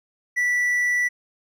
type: tone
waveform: triangle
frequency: 1962 Hz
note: B6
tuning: 12 cents flat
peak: -17 dBFS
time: 0.36-1.09 s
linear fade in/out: 20 ms
effects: none